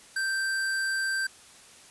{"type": "tone", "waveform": "square", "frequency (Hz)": 1566, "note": "G6", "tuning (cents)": -2, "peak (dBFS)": -27, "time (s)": [0.16, 1.27], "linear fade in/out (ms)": 5, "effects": ["white hiss -52 dBFS RMS until 1.9 s", "resampled to 24000 Hz"]}